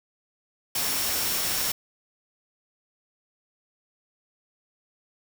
sine tone in noise, 5470 Hz, F8, 37 cents flat, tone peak -35 dBFS, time 0.75-1.72 s, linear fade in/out 5 ms, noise white, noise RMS -27 dBFS, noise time 0.75-1.72 s, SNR -11 dB, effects none

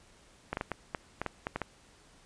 clicks, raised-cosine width 0.5 ms, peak -17 dBFS, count 10, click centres 0.53 / 0.571 / 0.611 / 0.717 / 0.948 / 1.216 / 1.263 / 1.469 / 1.56 / 1.617 s, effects pink hiss -60 dBFS RMS until 2.25 s + resampled to 22050 Hz

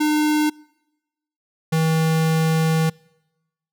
square tone pair in turn, 302.8 / 160.4 Hz, D#4 / E3, -47 / -47 cents, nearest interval major seventh, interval 1100 cents, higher first, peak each -17 dBFS, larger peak neither, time 0-0.5 / 1.72-2.9 s, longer second, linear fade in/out 10 ms, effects noise-tail reverb RT60 1.0 s tail -26 dB re dry

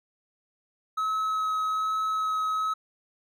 triangle tone with vibrato, 1283 Hz, E6, 47 cents flat, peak -23 dBFS, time 0.97-2.74 s, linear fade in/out 10 ms, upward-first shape sine, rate 1.2 Hz, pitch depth 9 cents each way, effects none

